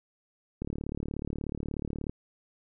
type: click train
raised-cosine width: 3 ms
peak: -21 dBFS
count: 55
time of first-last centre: 0.62-2.095 s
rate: 36.6 Hz
effects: none